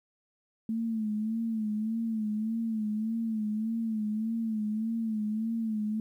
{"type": "tone with vibrato", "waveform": "sine", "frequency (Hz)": 220, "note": "A3", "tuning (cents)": 0, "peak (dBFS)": -28, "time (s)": [0.69, 6], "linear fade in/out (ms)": 2, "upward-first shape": "sine", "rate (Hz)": 1.7, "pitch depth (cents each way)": 69, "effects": ["11-bit"]}